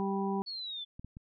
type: harmonic tone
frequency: 196 Hz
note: G3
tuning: in tune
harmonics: 1 / 2 / 4 / 5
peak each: -32 / -35 / -38 / -39 dBFS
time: 0-0.42 s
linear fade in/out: 0 ms
type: exponential sweep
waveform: sine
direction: down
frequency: 4457 to 3456 Hz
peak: -37 dBFS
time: 0.46-0.85 s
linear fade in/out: 20 ms
type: clicks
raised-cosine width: 5 ms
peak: -33 dBFS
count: 3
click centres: 0.995 / 1.046 / 1.169 s
effects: none